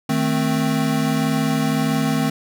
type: chord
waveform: square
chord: A diminished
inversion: second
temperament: equal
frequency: 155.56 / 220 / 261.6 Hz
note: Eb3 / A3 / C4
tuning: 0 / 0 / 0 cents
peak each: -23 / -23 / -22 dBFS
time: 0.09-2.3 s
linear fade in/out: 5 ms
effects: none